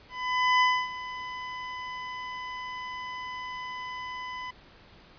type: tone with ADSR envelope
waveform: 25% pulse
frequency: 1004 Hz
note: B5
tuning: 28 cents sharp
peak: -15 dBFS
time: 0.09-4.51 s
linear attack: 520 ms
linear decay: 270 ms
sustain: -16 dB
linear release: 8 ms
effects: pink hiss -54 dBFS RMS until 5.18 s + resampled to 11025 Hz